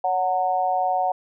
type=tone with amplitude modulation; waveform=sine; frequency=738 Hz; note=F#5; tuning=5 cents flat; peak=-15 dBFS; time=0.04-1.12 s; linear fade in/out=5 ms; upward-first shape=sine; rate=178 Hz; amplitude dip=90%; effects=none